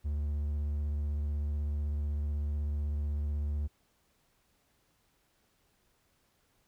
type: tone with vibrato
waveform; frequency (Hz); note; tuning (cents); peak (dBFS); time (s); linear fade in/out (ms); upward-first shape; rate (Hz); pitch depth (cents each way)
triangle; 73.42; D2; 0; -28; 0.04-3.68; 20; triangle; 16; 26
effects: pink hiss -72 dBFS RMS until 6.67 s